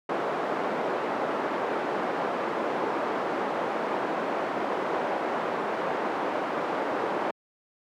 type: band-pass noise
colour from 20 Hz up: pink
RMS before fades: -29 dBFS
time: 0.09-7.31 s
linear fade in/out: 5 ms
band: 390 to 1100 Hz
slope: 12 dB/octave
effects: high-pass 150 Hz 12 dB/octave